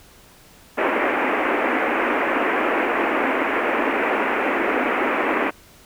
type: band-pass noise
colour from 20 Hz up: pink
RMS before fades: -21 dBFS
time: 0.77-5.51 s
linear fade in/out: 20 ms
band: 250 to 2500 Hz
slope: 48 dB/octave
effects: pink hiss -49 dBFS RMS until 5.85 s